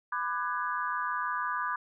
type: chord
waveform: sine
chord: G# half-diminished seventh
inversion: first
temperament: just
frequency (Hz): 996.7 / 1196.1 / 1495.1 / 1661.2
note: B5 / D6 / F#6 / G#6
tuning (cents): +16 / +31 / +18 / 0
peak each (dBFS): -34 / -33 / -37 / -37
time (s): 0.12-1.76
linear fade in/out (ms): 5
effects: none